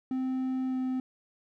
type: tone with pitch glide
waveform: triangle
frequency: 259.6 to 257.8 Hz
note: C4 to C4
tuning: -13 to -26 cents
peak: -26 dBFS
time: 0.11-1 s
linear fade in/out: 2 ms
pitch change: -13 cents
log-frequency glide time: 0.68-0.76 s
effects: none

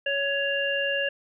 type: harmonic tone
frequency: 558 Hz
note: C#5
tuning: 11 cents sharp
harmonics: 1 / 3 / 5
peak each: -28 / -28 / -28 dBFS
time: 0.06-1.09 s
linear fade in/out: 5 ms
effects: none

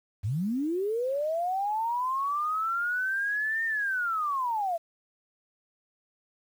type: linear two-way sweep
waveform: sine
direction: up then down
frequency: 87.6 to 1831 to 648 Hz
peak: -26 dBFS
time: 0.23-4.78 s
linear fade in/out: 20 ms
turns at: 3.65 s
effects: 9-bit

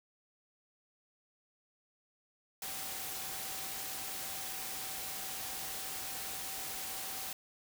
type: tone in noise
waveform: sine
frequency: 769 Hz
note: G5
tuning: 33 cents flat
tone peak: -52 dBFS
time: 2.62-7.33 s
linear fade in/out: 2 ms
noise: white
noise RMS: -41 dBFS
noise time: 2.62-7.33 s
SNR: -14 dB
effects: none

